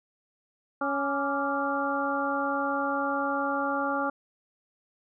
harmonic tone with a mistuned harmonic, 278.6 Hz, C#4, 9 cents sharp, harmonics 1 / 2 / 3 / 4 / 5, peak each -32 / -32 / -32 / -32 / -32 dBFS, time 0.81-4.1 s, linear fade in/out 5 ms, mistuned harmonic 4, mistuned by +82 cents, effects none

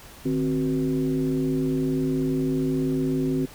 sine tone with frequency modulation, 263.3 Hz, C4, 11 cents sharp, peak -21 dBFS, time 0.25-3.46 s, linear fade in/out 10 ms, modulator 111 Hz, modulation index 1, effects pink hiss -46 dBFS RMS until 3.54 s

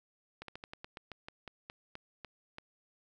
slowing click train, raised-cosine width 0.3 ms, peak -28 dBFS, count 14, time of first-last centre 0.42-2.584 s, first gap 63 ms, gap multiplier 1.15, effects none

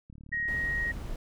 click train, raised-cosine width 5 ms, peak -36 dBFS, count 20, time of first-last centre 0.1-0.619 s, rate 36.6 Hz
sine tone, 1883 Hz, A#6, 17 cents sharp, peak -28 dBFS, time 0.32-0.92 s, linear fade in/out 10 ms
brown noise, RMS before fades -37 dBFS, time 0.48-1.16 s, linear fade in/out 2 ms
effects none

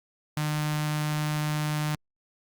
sawtooth tone with notch filter, 151.3 Hz, D#3, 48 cents flat, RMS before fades -28 dBFS, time 0.37-1.95 s, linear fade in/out 0 ms, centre 420 Hz, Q 0.84, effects Opus 48 kbps

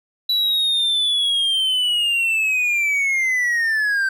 triangle linear sweep, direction down, 3951 to 1545 Hz, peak -15 dBFS, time 0.29-4.09 s, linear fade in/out 5 ms, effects none

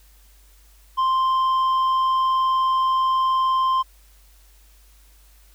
sine tone with tanh clipping, 1046.5 Hz, C6, in tune, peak -18 dBFS, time 0.97-3.83 s, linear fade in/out 20 ms, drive 5 dB, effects added 50 Hz sine -50 dBFS peak until 5.54 s + white hiss -57 dBFS RMS until 5.54 s

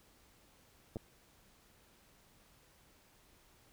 clicks, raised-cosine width 2 ms, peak -28 dBFS, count 2, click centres 0.959 / 0.968 s, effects pink hiss -66 dBFS RMS until 3.72 s

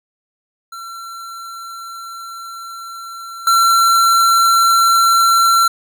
square tone with level steps, 1356 Hz, E6, 49 cents sharp, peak -29 / -10 dBFS, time 0.72-5.68 s, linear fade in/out 5 ms, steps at 3.47 s, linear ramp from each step 2 ms, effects none

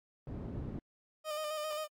white low-pass noise, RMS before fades -41 dBFS, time 0.27-0.79 s, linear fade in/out 2 ms, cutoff 210 Hz, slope 12 dB/octave
30% pulse tone with vibrato, 612 Hz, D#5, 29 cents flat, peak -33 dBFS, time 1.24-1.88 s, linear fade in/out 50 ms, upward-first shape square, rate 7.5 Hz, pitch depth 29 cents each way
effects AAC 64 kbps

